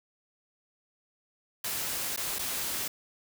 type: noise with dropouts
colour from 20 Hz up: white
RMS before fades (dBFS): -33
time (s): 1.64-2.88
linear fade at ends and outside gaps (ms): 5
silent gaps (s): 2.163-2.174 / 2.387-2.391
effects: none